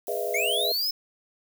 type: noise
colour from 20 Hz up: violet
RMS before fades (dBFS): -39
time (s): 0.07-0.9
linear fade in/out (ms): 0
type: chord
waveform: sine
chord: E major seventh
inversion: first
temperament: equal with one note detuned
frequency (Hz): 415.3 / 493.9 / 622.3 / 674.7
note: G#4 / B4 / D#5 / E5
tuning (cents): 0 / 0 / 0 / +40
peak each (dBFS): -32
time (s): 0.08-0.72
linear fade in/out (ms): 2
type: linear sweep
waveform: square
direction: up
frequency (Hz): 2094 to 5300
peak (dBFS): -25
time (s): 0.34-0.91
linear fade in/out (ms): 5
effects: none